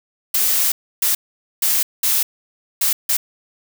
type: noise bursts at uneven times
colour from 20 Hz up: blue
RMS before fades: -17 dBFS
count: 6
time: 0.34-0.72 / 1.02-1.15 / 1.62-1.83 / 2.03-2.23 / 2.81-2.93 / 3.09-3.17 s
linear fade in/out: 5 ms
effects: none